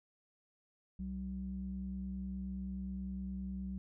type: tone with low-pass filter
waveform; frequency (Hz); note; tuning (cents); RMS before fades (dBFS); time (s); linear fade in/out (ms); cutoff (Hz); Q
square; 63.6; C2; -48; -41; 0.99-3.78; 0; 180; 8.1
effects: none